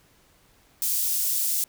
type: high-pass noise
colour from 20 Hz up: white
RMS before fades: -25 dBFS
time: 0.82-1.64 s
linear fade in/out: 0 ms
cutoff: 6500 Hz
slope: 12 dB/octave
effects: pink hiss -60 dBFS RMS until 1.68 s